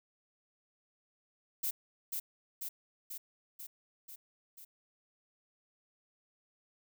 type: noise with echo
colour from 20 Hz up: violet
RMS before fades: -34 dBFS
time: 1.63-1.71 s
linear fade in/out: 10 ms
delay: 490 ms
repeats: 6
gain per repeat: -3 dB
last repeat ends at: 4.65 s
effects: none